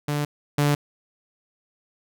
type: tone pair in turn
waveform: sawtooth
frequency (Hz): 146.83 / 145.56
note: D3 / D3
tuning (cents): 0 / -15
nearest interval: unison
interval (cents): 15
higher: first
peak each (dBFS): -19 / -14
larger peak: second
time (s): 0.08-0.25 / 0.58-0.75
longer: neither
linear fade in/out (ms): 5
effects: none